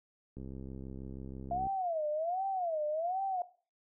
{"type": "click train", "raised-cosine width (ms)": 3, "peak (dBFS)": -32, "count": 87, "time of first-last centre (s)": [0.37, 1.669], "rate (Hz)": 66.2}
{"type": "tone with vibrato", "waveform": "sine", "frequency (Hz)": 684, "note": "F5", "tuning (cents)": -36, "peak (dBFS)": -31, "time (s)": [1.51, 3.42], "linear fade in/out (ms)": 2, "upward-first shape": "sine", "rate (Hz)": 1.3, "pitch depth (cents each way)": 230}
{"effects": ["noise-tail reverb RT60 0.4 s tail -17 dB re dry"]}